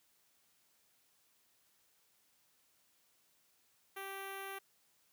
5% pulse tone with notch filter, 390 Hz, G4, 9 cents flat, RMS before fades -45 dBFS, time 3.96-4.59 s, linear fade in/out 10 ms, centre 4700 Hz, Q 0.54, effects white hiss -73 dBFS RMS until 5.12 s + high-pass 60 Hz 12 dB/octave

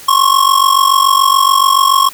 square ring-modulated tone, 1086 Hz, C#6, 36 cents flat, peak -5 dBFS, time 0.08-2.09 s, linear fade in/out 5 ms, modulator 23.5 Hz, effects white hiss -34 dBFS RMS until 2.13 s

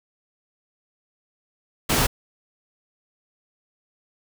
pink noise, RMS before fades -20 dBFS, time 1.89-2.07 s, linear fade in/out 10 ms, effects none

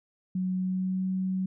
sine tone with pitch glide, 185 to 187.47 Hz, F#3 to F#3, 0 to +23 cents, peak -26 dBFS, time 0.35-1.46 s, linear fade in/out 5 ms, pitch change +23 cents, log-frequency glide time 0.55-1.05 s, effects none

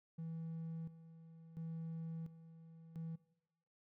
triangle tone with tremolo, 163.4 Hz, E3, 15 cents flat, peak -40 dBFS, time 0.18-3.16 s, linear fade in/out 10 ms, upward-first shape square, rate 0.72 Hz, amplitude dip 80%, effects noise-tail reverb RT60 0.8 s tail -20 dB re dry + tanh soft clip ceiling -36 dBFS

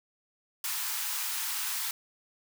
white high-pass noise, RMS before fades -33 dBFS, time 0.64-1.91 s, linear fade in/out 2 ms, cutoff 810 Hz, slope 96 dB/octave, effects none

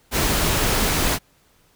pink noise, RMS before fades -20 dBFS, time 0.11-1.19 s, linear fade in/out 50 ms, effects pink hiss -59 dBFS RMS until 1.75 s

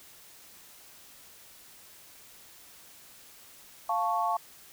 sine chord, F augmented, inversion none, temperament equal, 698.5 / 880 / 1108.7 Hz, F5 / A5 / C#6, 0 / 0 / 0 cents, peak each -30 dBFS, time 3.89-4.37 s, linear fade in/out 5 ms, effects white hiss -53 dBFS RMS until 4.72 s

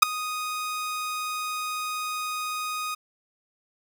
sawtooth tone with ADSR envelope, 1244.5 Hz, D#6, in tune, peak -3 dBFS, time 0.02-2.95 s, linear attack 10 ms, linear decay 4 ms, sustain -22 dB, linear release 11 ms, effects none

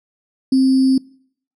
sine tone with sample-and-hold, 263.5 Hz, C4, 12 cents sharp, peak -10 dBFS, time 0.52-0.98 s, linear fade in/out 5 ms, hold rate 4900 Hz, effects noise-tail reverb RT60 0.6 s tail -24 dB re dry + low-pass 8000 Hz 12 dB/octave

